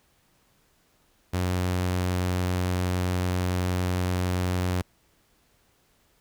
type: tone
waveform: sawtooth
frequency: 90.7 Hz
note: F#2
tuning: 34 cents flat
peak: -20 dBFS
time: 1.33-4.82 s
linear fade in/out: 10 ms
effects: pink hiss -65 dBFS RMS until 6.2 s